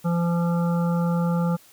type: harmonic tone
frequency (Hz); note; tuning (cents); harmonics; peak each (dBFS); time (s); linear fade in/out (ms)
171.2; F3; -34; 1 / 3 / 5 / 7 / 8; -20 / -30 / -34 / -37 / -38; 0.04-1.57; 20
effects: white hiss -53 dBFS RMS until 1.72 s